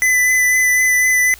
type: tone with vibrato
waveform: square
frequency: 2004 Hz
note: B6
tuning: 25 cents sharp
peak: -12 dBFS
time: 0.02-1.34 s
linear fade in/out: 0 ms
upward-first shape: sine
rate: 4 Hz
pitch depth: 14 cents each way
effects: added 60 Hz sine -43 dBFS peak until 1.39 s + white hiss -42 dBFS RMS until 1.39 s